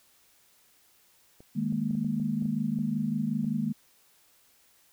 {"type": "clicks", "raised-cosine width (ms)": 2, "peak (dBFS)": -37, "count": 10, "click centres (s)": [1.405, 1.725, 1.909, 1.952, 2.046, 2.199, 2.423, 2.456, 2.788, 3.444]}
{"type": "chord", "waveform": "sine", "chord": "D# suspended fourth", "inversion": "none", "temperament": "equal", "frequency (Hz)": [155.56, 207.7, 233.1], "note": ["D#3", "G#3", "A#3"], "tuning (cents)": [0, 0, 0], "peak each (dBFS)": [-33, -30, -30], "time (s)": [1.55, 3.73], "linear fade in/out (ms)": 20}
{"effects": ["white hiss -63 dBFS RMS until 4.92 s"]}